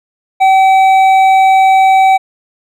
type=tone with hard clipping; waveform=sine; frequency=766 Hz; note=G5; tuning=40 cents flat; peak=-6 dBFS; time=0.4-2.18 s; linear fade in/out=20 ms; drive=7 dB; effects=none